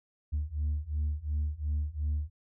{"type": "beating tone pair", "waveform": "sine", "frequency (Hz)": [73.42, 76.22], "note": ["D2", "D#2"], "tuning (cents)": [0, -35], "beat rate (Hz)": 2.8, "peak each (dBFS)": [-31, -30], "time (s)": [0.32, 2.3], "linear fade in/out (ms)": 20, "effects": ["tanh soft clip ceiling -25 dBFS"]}